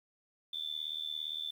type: tone with amplitude modulation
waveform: sine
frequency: 3520 Hz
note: A7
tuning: in tune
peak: -32 dBFS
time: 0.53-1.51 s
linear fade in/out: 5 ms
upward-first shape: sine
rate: 77.5 Hz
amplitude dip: 90%
effects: 10-bit